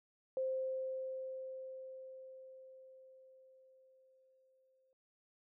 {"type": "tone with exponential decay", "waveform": "sine", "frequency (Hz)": 523.3, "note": "C5", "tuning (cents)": 0, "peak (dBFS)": -33, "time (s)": [0.37, 4.93], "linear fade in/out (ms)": 1, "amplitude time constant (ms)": 990, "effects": []}